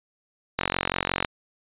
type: click train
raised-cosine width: 0.3 ms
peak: -6 dBFS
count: 31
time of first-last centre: 0.59-1.248 s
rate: 45.6 Hz
effects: resampled to 8000 Hz